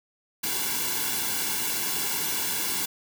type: noise with comb filter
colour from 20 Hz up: white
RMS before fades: -28 dBFS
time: 0.43-2.86 s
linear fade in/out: 10 ms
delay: 1.6 ms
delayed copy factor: -0.8
effects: none